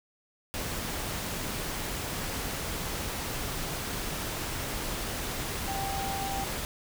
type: tone in noise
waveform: sine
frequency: 784 Hz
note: G5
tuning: in tune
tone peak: -33 dBFS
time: 5.68-6.44 s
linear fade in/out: 0 ms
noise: pink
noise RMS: -34 dBFS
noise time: 0.54-6.65 s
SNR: -2 dB
effects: none